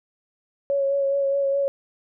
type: tone with vibrato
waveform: sine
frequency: 554.4 Hz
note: C#5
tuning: in tune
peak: -19 dBFS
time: 0.7-1.68 s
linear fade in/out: 0 ms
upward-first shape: sine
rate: 4.8 Hz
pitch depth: 20 cents each way
effects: none